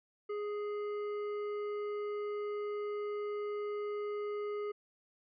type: tone with hard clipping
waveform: triangle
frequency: 415.3 Hz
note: G#4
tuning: in tune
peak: -37 dBFS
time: 0.29-4.72 s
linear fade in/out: 10 ms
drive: 13 dB
effects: resampled to 11025 Hz